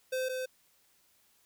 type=tone pair in turn; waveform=square; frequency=516 / 513.8 Hz; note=C5 / C5; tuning=-24 / -32 cents; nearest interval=unison; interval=8 cents; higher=first; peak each=-31 / -34 dBFS; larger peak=first; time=0.12-0.29 / 0.29-0.46 s; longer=neither; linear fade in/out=10 ms; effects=white hiss -68 dBFS RMS until 1.45 s

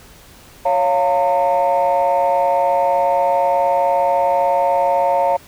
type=chord; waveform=sine; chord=Bb minor; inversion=first; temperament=equal with one note detuned; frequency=554.4 / 698.5 / 911 Hz; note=Db5 / F5 / Bb5; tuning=0 / 0 / -40 cents; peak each=-16 dBFS; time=0.65-5.37 s; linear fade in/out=10 ms; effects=tanh soft clip ceiling -8 dBFS + pink hiss -44 dBFS RMS until 5.47 s

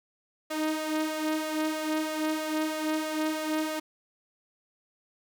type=tone with flanger; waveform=sawtooth; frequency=311.1 Hz; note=D#4; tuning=in tune; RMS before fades=-30 dBFS; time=0.5-3.8 s; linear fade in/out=10 ms; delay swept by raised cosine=1.7 to 3.3 ms; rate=3.1 Hz; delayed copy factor=+0.55; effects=none

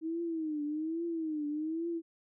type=tone with vibrato; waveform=sine; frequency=316.1 Hz; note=D#4; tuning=27 cents sharp; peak=-32 dBFS; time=0.01-2.02 s; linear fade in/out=50 ms; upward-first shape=triangle; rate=1.2 Hz; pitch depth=140 cents each way; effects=none

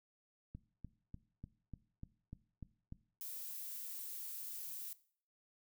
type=click train; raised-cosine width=5 ms; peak=-35 dBFS; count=9; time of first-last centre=0.55-2.924 s; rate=3.37 Hz
type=noise; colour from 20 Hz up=violet; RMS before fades=-46 dBFS; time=3.21-4.93 s; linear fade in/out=0 ms
effects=noise-tail reverb RT60 0.5 s tail -18 dB re dry

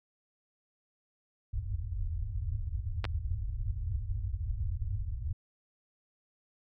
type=low-pass noise; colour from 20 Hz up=white; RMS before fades=-34 dBFS; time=1.53-5.33 s; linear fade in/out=10 ms; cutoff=110 Hz; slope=96 dB/octave
type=clicks; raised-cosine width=0.3 ms; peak=-18 dBFS; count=2; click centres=3.043 / 3.052 s
effects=none

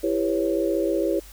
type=chord; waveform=sine; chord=C# half-diminished seventh; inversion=first; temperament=just; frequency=332.6 / 399.1 / 498.9 / 554.4 Hz; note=E4 / G4 / B4 / C#5; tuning=+16 / +31 / +17 / 0 cents; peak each=-24 / -26 / -29 / -26 dBFS; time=0.03-1.2 s; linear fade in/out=10 ms; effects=added 50 Hz sine -44 dBFS peak until 1.32 s + white hiss -48 dBFS RMS until 1.32 s

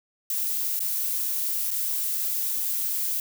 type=noise with dropouts; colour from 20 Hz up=violet; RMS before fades=-27 dBFS; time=0.3-3.2 s; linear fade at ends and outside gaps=2 ms; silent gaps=0.793-0.803 / 1.707-1.712 s; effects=none

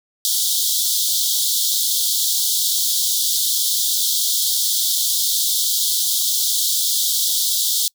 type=high-pass noise; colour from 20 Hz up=pink; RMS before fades=-19 dBFS; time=0.25-7.88 s; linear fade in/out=0 ms; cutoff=3300 Hz; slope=96 dB/octave; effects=noise-tail reverb RT60 0.1 s tail -26 dB re dry

